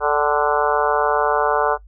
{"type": "harmonic tone with a mistuned harmonic", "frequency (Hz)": 146.83, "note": "D3", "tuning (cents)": 0, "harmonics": [3, 4, 5, 6, 7, 8, 9, 10], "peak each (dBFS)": [-21, -22, -23, -24, -24, -25, -26, -26], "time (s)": [0, 1.78], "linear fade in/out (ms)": 50, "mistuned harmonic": 5, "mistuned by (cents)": 45, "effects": ["noise-tail reverb RT60 0.1 s tail -19 dB re dry", "added 50 Hz sine -41 dBFS peak until 1.87 s"]}